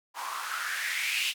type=noise with band-pass filter sweep; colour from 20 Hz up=blue; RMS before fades=-32 dBFS; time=0.14-1.34 s; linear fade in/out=50 ms; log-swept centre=930 to 2900 Hz; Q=4.7; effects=none